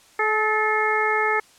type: harmonic tone with a mistuned harmonic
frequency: 429.9 Hz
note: A4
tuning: 40 cents flat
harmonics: 1 / 2 / 3 / 4 / 5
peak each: -25 / -25 / -25 / -25 / -25 dBFS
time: 0.19-1.4 s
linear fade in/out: 5 ms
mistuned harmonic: 4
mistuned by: +32 cents
effects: white hiss -53 dBFS RMS until 1.58 s + low-pass 9000 Hz 12 dB/octave